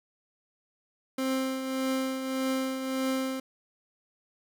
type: tone with tremolo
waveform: 30% pulse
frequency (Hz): 263.3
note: C4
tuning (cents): +11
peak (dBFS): -23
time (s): 1.18-3.4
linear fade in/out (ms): 5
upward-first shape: triangle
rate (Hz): 1.7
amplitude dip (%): 55
effects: none